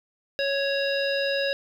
harmonic tone with a mistuned harmonic, 554.4 Hz, C#5, in tune, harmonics 1 / 3 / 5 / 7 / 9, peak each -25 / -30 / -32 / -33 / -35 dBFS, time 0.39-1.53 s, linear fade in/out 0 ms, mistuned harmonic 7, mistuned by -25 cents, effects 9-bit

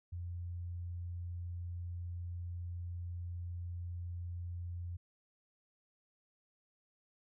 sine tone, 87.31 Hz, F2, in tune, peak -39 dBFS, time 0.12-4.97 s, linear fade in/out 10 ms, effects none

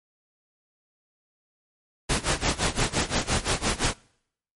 pink noise with tremolo, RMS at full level -22 dBFS, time 2.09-3.94 s, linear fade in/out 10 ms, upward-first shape sine, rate 5.8 Hz, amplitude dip 90%, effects noise-tail reverb RT60 0.7 s tail -25 dB re dry + MP3 48 kbps

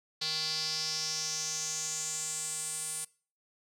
square tone with band-pass filter sweep, 156.7 Hz, D#3, 13 cents sharp, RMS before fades -35 dBFS, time 0.21-3.05 s, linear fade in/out 10 ms, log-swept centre 4400 to 9200 Hz, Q 5.2, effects noise-tail reverb RT60 0.4 s tail -23 dB re dry

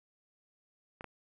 clicks, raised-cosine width 0.5 ms, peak -28 dBFS, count 2, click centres 1.009 / 1.043 s, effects none

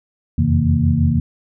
sine tone cluster, 83 / 89 / 130.4 / 158.7 / 230.6 Hz, E2 / F2 / C3 / D#3 / A#3, +12 / +33 / -5 / +35 / -19 cents, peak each -19 dBFS, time 0.38-1.2 s, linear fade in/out 5 ms, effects none

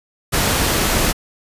pink noise, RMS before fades -17 dBFS, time 0.32-1.13 s, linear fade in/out 20 ms, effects resampled to 32000 Hz

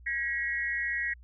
sine tone with amplitude modulation, 1908 Hz, A#6, 40 cents sharp, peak -24 dBFS, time 0.06-1.14 s, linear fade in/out 10 ms, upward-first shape sine, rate 261 Hz, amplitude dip 95%, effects added 60 Hz sine -49 dBFS peak until 1.23 s

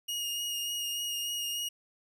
sawtooth tone with vibrato, 2863 Hz, F7, 42 cents sharp, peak -29 dBFS, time 0.08-1.69 s, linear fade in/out 10 ms, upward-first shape sine, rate 3.4 Hz, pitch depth 14 cents each way, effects none

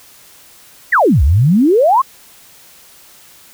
sine exponential two-way sweep, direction down then up, 2093 to 62.6 to 1134 Hz, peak -7 dBFS, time 0.92-2.02 s, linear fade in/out 10 ms, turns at 1.23 s, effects white hiss -43 dBFS RMS until 3.53 s

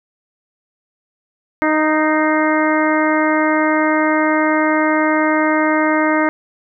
harmonic tone with a mistuned harmonic, 310 Hz, D#4, 6 cents flat, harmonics 1 / 2 / 3 / 4 / 5 / 6 / 7, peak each -16 / -19 / -21 / -22 / -23 / -24 / -24 dBFS, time 1.62-6.29 s, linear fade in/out 0 ms, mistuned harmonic 7, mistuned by -45 cents, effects none

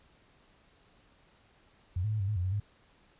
sine tone with pitch steps, 89.3 / 107.3 / 107.9 / 97.1 / 106.3 / 88.8 / 93.4 / 103 Hz, F2 / A2 / A2 / G2 / G#2 / F2 / F#2 / G#2, +39 / -43 / -33 / -16 / +41 / +29 / +17 / -14 cents, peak -28 dBFS, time 1.96-2.6 s, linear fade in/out 5 ms, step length 80 ms, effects pink hiss -64 dBFS RMS until 3.19 s + resampled to 8000 Hz

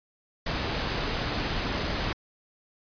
pink noise, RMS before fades -29 dBFS, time 0.46-2.13 s, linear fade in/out 5 ms, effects resampled to 11025 Hz

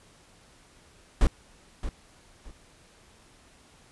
brown noise with echo, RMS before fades -18 dBFS, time 1.21-1.27 s, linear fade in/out 2 ms, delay 620 ms, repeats 2, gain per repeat -12 dB, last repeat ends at 2.51 s, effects pink hiss -57 dBFS RMS until 3.91 s + resampled to 24000 Hz

